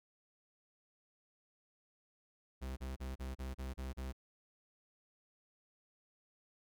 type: tone bursts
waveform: 45% pulse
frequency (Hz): 65.41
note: C2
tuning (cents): 0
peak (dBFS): -40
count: 8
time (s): 2.61-4.128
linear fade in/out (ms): 20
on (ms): 160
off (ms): 34
effects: none